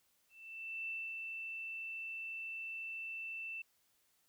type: tone with ADSR envelope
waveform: sine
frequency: 2666 Hz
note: E7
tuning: 19 cents sharp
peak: -38 dBFS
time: 0.29-3.62 s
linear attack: 590 ms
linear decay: 250 ms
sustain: -3 dB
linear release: 5 ms
effects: white hiss -75 dBFS RMS until 4.28 s